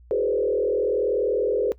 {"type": "tone with frequency modulation", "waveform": "sine", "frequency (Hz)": 457.9, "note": "A#4", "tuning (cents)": -31, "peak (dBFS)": -19, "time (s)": [0.11, 1.72], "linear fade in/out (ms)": 0, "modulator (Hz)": 40.7, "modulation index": 1.8, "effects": ["noise-tail reverb RT60 0.1 s tail -19 dB re dry", "added 60 Hz sine -47 dBFS peak until 1.78 s"]}